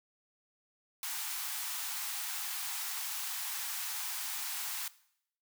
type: high-pass noise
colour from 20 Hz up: white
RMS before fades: -38 dBFS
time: 1.03-4.88 s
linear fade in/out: 2 ms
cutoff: 740 Hz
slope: 96 dB/octave
effects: noise-tail reverb RT60 0.7 s tail -19 dB re dry